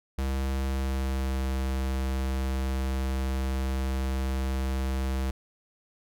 square tone with pitch glide, 66.8 to 65.96 Hz, C2 to C2, +36 to +15 cents, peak -27 dBFS, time 0.18-5.31 s, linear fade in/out 5 ms, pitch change -21 cents, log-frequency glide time 0.63-1.44 s, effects none

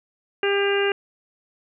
harmonic tone, 400 Hz, G4, 35 cents sharp, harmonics 1 / 2 / 3 / 4 / 5 / 6 / 7, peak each -20 / -31 / -33 / -27 / -32 / -32 / -28 dBFS, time 0.43-0.92 s, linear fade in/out 2 ms, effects none

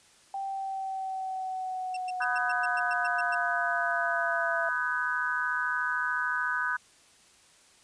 sine exponential sweep, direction down, 784 to 670 Hz, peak -31 dBFS, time 0.34-4.69 s, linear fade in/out 2 ms
sawtooth tone bursts, 2706 Hz, E7, 45 cents sharp, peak -35 dBFS, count 11, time 1.94-3.348 s, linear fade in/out 5 ms, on 28 ms, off 110 ms
sine chord, G# minor seventh, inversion first, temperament equal with one note detuned, 987.8 / 1244.5 / 1507.6 / 1661.2 Hz, B5 / D#6 / F#6 / G#6, 0 / 0 / +32 / 0 cents, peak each -35 / -34 / -29 / -35 dBFS, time 2.2-6.77 s, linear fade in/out 10 ms
effects white hiss -59 dBFS RMS until 7.83 s + resampled to 22050 Hz

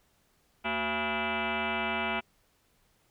sine tone with frequency modulation, 828 Hz, G#5, 5 cents flat, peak -28 dBFS, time 0.64-2.21 s, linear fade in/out 20 ms, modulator 301 Hz, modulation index 6.7, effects pink hiss -69 dBFS RMS until 3.1 s

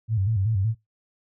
sine tone with vibrato, 103.7 Hz, G#2, 2 cents flat, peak -20 dBFS, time 0.08-0.75 s, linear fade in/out 50 ms, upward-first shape square, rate 5.3 Hz, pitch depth 130 cents each way, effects noise-tail reverb RT60 0.2 s tail -23 dB re dry

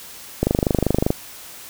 click train, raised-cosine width 2 ms, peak -3 dBFS, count 18, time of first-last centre 0.43-1.105 s, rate 25.2 Hz, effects white hiss -39 dBFS RMS until 1.69 s

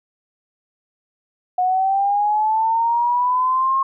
sine linear sweep, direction up, 725 to 1080 Hz, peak -15 dBFS, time 1.58-3.83 s, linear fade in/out 5 ms, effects none

